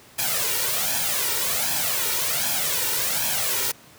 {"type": "noise with flanger", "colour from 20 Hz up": "white", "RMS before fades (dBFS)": -24, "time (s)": [0.18, 3.72], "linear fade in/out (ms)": 10, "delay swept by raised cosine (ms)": [1.2, 2.16], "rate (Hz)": 1.3, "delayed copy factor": 0.7, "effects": ["pink hiss -49 dBFS RMS until 3.98 s", "high-pass 100 Hz 12 dB/octave"]}